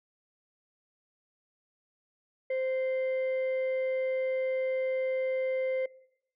sine tone pair together, 521 / 2084 Hz, C5 / C7, -7 / -7 cents, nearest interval 2 octaves, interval 2400 cents, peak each -27 / -39 dBFS, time 2.5-5.86 s, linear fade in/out 5 ms, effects noise-tail reverb RT60 0.8 s tail -22 dB re dry + tanh soft clip ceiling -23 dBFS

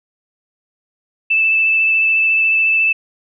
sine tone with vibrato, 2637 Hz, E7, in tune, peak -11 dBFS, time 1.3-2.93 s, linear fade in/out 10 ms, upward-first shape sine, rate 14 Hz, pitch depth 11 cents each way, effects none

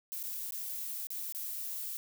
violet noise with dropouts, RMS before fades -39 dBFS, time 0.12-1.97 s, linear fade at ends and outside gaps 0 ms, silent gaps 0.229-0.237 / 0.508-0.522 / 1.07-1.104 / 1.324-1.348 s, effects none

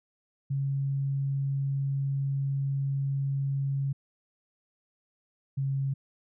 sine tone pair in turn, 137.8 / 136.53 Hz, C#3 / C#3, -10 / -26 cents, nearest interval unison, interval 16 cents, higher first, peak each -26 dBFS, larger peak neither, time 0.5-3.93 / 5.57-5.94 s, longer first, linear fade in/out 10 ms, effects none

